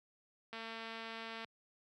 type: click train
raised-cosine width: 0.3 ms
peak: -30 dBFS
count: 208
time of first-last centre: 0.53-1.446 s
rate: 226 Hz
effects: high-pass 100 Hz 12 dB/octave